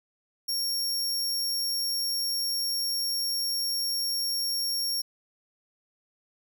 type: tone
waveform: sawtooth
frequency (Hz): 5530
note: F8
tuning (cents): -18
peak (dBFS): -24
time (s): 0.48-5.02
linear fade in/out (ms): 10
effects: none